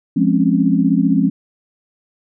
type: chord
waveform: sine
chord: Db major seventh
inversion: first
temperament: equal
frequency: 174.61 / 207.7 / 261.6 / 277.2 Hz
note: F3 / Ab3 / C4 / Db4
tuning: 0 / 0 / 0 / 0 cents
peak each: -17 dBFS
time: 0.16-1.3 s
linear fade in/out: 10 ms
effects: none